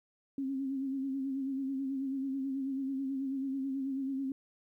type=tone with vibrato; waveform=sine; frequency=269.7 Hz; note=C#4; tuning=47 cents flat; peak=-32 dBFS; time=0.38-4.32 s; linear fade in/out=2 ms; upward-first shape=sine; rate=9.2 Hz; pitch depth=45 cents each way; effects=12-bit